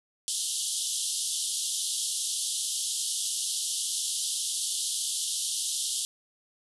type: band-pass noise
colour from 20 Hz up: white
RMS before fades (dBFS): -31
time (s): 0.28-6.05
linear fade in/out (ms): 0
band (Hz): 3000 to 11000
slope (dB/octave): 96
effects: none